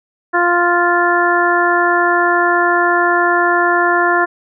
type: harmonic tone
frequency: 349.2 Hz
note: F4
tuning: in tune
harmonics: 1 / 2 / 3 / 4 / 5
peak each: -17 / -17 / -17 / -17 / -17 dBFS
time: 0.33-4.26 s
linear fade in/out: 20 ms
effects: none